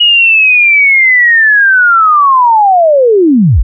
sine linear sweep, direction down, 2907 to 33.11 Hz, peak -3 dBFS, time 0-3.63 s, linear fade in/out 10 ms, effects none

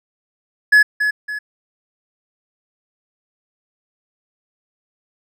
triangle tone with echo, 1698 Hz, G#6, 38 cents sharp, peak -5 dBFS, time 0.72-0.83 s, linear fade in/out 10 ms, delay 280 ms, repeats 2, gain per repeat -8 dB, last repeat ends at 1.39 s, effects none

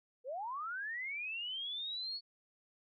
sine linear sweep, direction up, 466.2 to 4435 Hz, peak -38 dBFS, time 0.24-2.21 s, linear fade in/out 50 ms, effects none

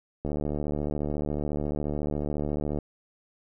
click train, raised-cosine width 2 ms, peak -17 dBFS, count 189, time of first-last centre 0.25-2.787 s, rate 74.1 Hz, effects none

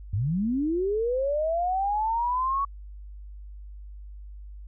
sine linear sweep, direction up, 87.31 to 1125 Hz, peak -23 dBFS, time 0.13-2.65 s, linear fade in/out 5 ms, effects added 50 Hz sine -39 dBFS peak until 4.67 s

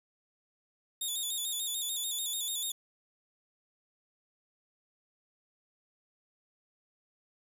15% pulse tone with vibrato, 3581 Hz, A7, 30 cents sharp, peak -26 dBFS, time 1.01-2.72 s, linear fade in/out 5 ms, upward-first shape square, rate 6.8 Hz, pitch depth 58 cents each way, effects 9-bit

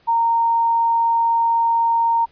sine tone, 924 Hz, A#5, 16 cents flat, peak -14 dBFS, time 0.07-2.26 s, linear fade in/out 20 ms, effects pink hiss -56 dBFS RMS until 2.31 s + resampled to 11025 Hz

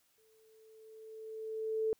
sine tone with exponential growth, 440 Hz, A4, in tune, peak -28 dBFS, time 0.18-1.93 s, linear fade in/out 0 ms, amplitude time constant 380 ms, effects white hiss -73 dBFS RMS until 1.99 s

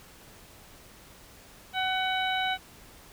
harmonic tone with a mistuned harmonic, 750 Hz, F#5, 23 cents sharp, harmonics 1 / 2 / 3 / 4 / 5, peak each -29 / -32 / -34 / -35 / -36 dBFS, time 1.73-2.58 s, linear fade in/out 50 ms, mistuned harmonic 5, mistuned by +39 cents, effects pink hiss -52 dBFS RMS until 3.12 s

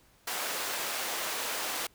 pink high-pass noise, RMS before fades -34 dBFS, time 0.27-1.87 s, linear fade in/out 5 ms, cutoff 590 Hz, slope 12 dB/octave, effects pink hiss -63 dBFS RMS until 1.94 s

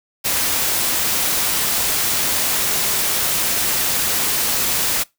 white noise, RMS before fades -19 dBFS, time 0.24-5.04 s, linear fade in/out 20 ms, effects noise-tail reverb RT60 0.2 s tail -23 dB re dry

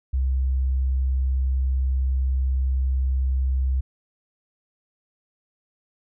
sine tone, 65.41 Hz, C2, in tune, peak -19 dBFS, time 0.13-3.81 s, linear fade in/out 10 ms, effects none

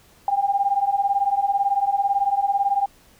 sine beating tone pair, 787 / 805 Hz, G5 / G5, +7 / +46 cents, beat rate 18 Hz, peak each -22 / -20 dBFS, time 0.28-2.86 s, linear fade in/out 2 ms, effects pink hiss -54 dBFS RMS until 3.19 s

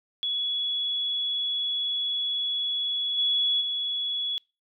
sine tone with level steps, 3381 Hz, G#7, 30 cents sharp, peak -25 / -21 / -26 dBFS, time 0.23-4.38 s, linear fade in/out 0 ms, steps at 3.17 / 3.6 s, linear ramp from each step 20 ms, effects noise-tail reverb RT60 0.3 s tail -26 dB re dry

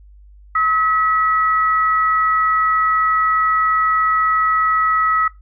sine tone pair together, 1282.8 / 1946 Hz, E6 / B6, -48 / -26 cents, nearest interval perfect fifth, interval 722 cents, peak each -14 / -22 dBFS, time 0.55-5.28 s, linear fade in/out 5 ms, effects noise-tail reverb RT60 0.2 s tail -20 dB re dry + added 50 Hz sine -41 dBFS peak until 5.41 s

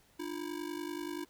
square ring-modulated tone, 323.7 Hz, E4, 31 cents flat, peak -35 dBFS, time 0.19-1.25 s, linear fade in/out 10 ms, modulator 25.2 Hz, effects pink hiss -66 dBFS RMS until 1.29 s

